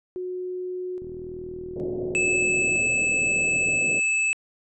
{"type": "tone with tremolo", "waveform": "sine", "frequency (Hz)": 364.9, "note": "F#4", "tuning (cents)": -24, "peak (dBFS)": -28, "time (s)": [0.16, 2.76], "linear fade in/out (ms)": 0, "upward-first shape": "square", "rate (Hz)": 0.61, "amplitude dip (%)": 45}
{"type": "click train", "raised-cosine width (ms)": 3, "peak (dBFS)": -29, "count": 112, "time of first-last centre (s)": [1.02, 3.761], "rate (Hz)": 40.5}
{"type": "band-pass noise", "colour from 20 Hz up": "white", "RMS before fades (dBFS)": -35, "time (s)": [1.76, 4], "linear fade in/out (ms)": 5, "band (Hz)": [100, 610], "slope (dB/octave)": 48}
{"type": "tone", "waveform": "square", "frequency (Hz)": 2614, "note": "E7", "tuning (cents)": -15, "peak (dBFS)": -21, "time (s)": [2.15, 4.33], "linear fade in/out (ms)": 0}
{"effects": ["resampled to 22050 Hz"]}